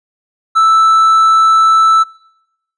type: tone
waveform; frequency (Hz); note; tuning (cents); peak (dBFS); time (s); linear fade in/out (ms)
triangle; 1318.5; E6; 0; -4; 0.55-2.04; 20
effects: noise-tail reverb RT60 0.9 s tail -26 dB re dry + resampled to 22050 Hz